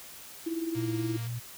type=tone with tremolo; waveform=sine; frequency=329.5 Hz; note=E4; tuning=1 cent flat; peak=-27 dBFS; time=0.46-1.17 s; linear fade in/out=10 ms; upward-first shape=sine; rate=19 Hz; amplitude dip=65%
type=tone with vibrato; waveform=sine; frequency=117.5 Hz; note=A#2; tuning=14 cents sharp; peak=-32 dBFS; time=0.75-1.4 s; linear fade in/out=20 ms; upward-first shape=square; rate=3.9 Hz; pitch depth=26 cents each way
type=click train; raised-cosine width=0.2 ms; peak=-31 dBFS; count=122; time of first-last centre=0.75-1.269 s; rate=233 Hz
effects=white hiss -47 dBFS RMS until 1.57 s